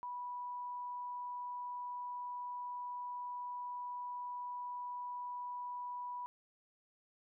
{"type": "tone", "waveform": "sine", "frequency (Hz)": 982, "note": "B5", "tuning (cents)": -10, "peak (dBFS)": -40, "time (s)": [0.03, 6.26], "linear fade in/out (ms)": 0, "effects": []}